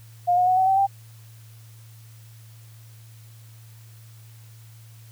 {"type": "tone with pitch steps", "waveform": "sine", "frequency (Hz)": [709, 723.9, 739.1, 754.6, 770.5, 786.7], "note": ["F5", "F#5", "F#5", "F#5", "G5", "G5"], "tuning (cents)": [26, -38, -2, 34, -30, 6], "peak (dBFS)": -16, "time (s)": [0.27, 0.87], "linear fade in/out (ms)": 20, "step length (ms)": 100, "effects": ["added 112 Hz sine -44 dBFS peak until 5.11 s", "white hiss -55 dBFS RMS until 5.11 s"]}